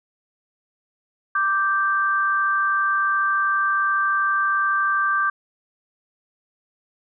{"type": "tone pair together", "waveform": "sine", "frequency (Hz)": [1174.7, 1568], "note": ["D6", "G6"], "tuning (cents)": [0, 0], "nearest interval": "perfect fourth", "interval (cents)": 500, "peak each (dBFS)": [-20, -21], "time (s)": [1.35, 5.3], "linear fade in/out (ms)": 5, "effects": []}